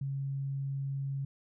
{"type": "tone", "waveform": "sine", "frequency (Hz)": 137.4, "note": "C#3", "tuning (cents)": -15, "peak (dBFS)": -32, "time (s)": [0.01, 1.25], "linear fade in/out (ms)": 5, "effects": []}